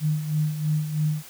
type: tone with tremolo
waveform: sine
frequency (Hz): 153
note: D#3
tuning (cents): -29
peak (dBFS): -19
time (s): 0-1.23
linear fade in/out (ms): 50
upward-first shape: sine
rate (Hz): 3.1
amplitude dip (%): 65
effects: white hiss -45 dBFS RMS until 1.29 s

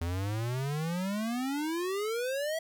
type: exponential sweep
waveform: square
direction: up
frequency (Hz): 82.41 to 659.3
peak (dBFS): -31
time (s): 0.01-2.59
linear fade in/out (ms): 5
effects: 11-bit

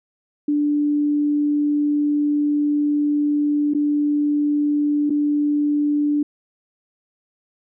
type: tone with dropouts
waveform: sine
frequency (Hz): 293.7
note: D4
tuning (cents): 0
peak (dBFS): -16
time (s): 0.48-6.23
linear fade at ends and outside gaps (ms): 5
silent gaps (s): 3.737-3.747 / 5.097-5.103
effects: none

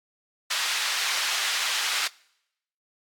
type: band-pass noise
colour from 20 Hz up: white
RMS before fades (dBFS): -27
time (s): 0.5-2.08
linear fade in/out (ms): 10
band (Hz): 1200 to 4500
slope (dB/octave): 12
effects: noise-tail reverb RT60 0.8 s tail -24 dB re dry + AAC 64 kbps

